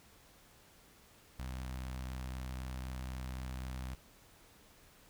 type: tone with notch filter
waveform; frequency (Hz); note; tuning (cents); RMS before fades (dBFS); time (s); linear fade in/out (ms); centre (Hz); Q
sawtooth; 63.9; C2; -40; -42; 1.39-3.95; 5; 410; 1.1
effects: pink hiss -62 dBFS RMS until 5.09 s